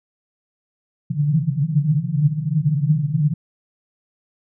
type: band-pass noise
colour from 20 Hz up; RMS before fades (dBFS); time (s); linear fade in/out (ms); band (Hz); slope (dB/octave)
pink; -19; 1.1-3.34; 10; 140 to 160; 96
effects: none

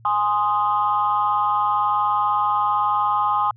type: chord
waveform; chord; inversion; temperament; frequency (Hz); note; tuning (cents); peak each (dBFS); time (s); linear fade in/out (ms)
sine; Ab major; none; equal; 830.6 / 1046.5 / 1244.5; Ab5 / C6 / Eb6; 0 / 0 / 0; -21; 0.05-3.51; 2
effects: tanh soft clip ceiling -9 dBFS + added 114 Hz sine -46 dBFS peak until 3.56 s

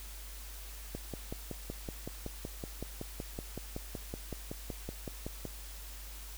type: click train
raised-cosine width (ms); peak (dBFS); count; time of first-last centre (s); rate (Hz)
2; -25; 25; 0.95-5.453; 5.33
effects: added 50 Hz sine -45 dBFS peak until 6.37 s + white hiss -50 dBFS RMS until 6.37 s

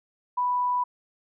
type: tone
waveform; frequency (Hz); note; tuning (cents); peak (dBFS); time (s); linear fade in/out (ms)
sine; 987.8; B5; 0; -22; 0.37-0.84; 10
effects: none

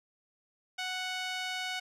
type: tone with band-pass filter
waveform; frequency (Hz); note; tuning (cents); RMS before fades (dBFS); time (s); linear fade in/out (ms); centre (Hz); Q
sawtooth; 740; F#5; 0; -36; 0.78-1.8; 10; 3000; 1
effects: none

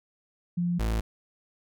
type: tone pair in turn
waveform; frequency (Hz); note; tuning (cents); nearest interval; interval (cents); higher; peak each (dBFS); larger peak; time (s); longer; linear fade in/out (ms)
sine / 40% pulse; 174.61 / 55.25; F3 / A1; 0 / +8; octave + minor sixth; 1992; first; -24; neither; 0.57-0.79 / 0.79-1.01; neither; 10
effects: none

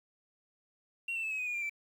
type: tone with pitch steps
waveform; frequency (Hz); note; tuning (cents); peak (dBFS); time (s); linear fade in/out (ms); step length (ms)
sine; 2741 / 2678 / 2617 / 2557 / 2499 / 2442 / 2386 / 2332; F7 / E7 / E7 / D#7 / D#7 / D#7 / D7 / D7; -33 / +27 / -13 / +47 / +7 / -33 / +27 / -13; -31; 1.08-1.696; 5; 77
effects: tanh soft clip ceiling -31 dBFS + 10-bit

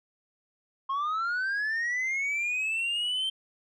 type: linear sweep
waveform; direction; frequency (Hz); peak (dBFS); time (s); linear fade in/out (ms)
sine; up; 1064 to 3136; -24; 0.89-3.3; 10
effects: tanh soft clip ceiling -26 dBFS

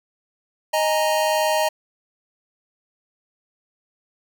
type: chord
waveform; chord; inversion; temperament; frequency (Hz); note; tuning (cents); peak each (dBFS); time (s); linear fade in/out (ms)
square; D# suspended fourth; none; equal; 622.3 / 830.6 / 932.3; D#5 / G#5 / A#5; 0 / 0 / 0; -21 / -26 / -24; 0.73-1.69; 10
effects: none

